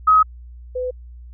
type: tone pair in turn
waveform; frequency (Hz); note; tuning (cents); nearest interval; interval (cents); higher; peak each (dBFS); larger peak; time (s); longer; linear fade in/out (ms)
sine; 1269 / 503.6; D#6 / B4; +34 / +34; octave + major third; 1600; first; -9 / -21; first; 0.07-0.23 / 0.75-0.91; neither; 10
effects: added 60 Hz sine -36 dBFS peak until 1.33 s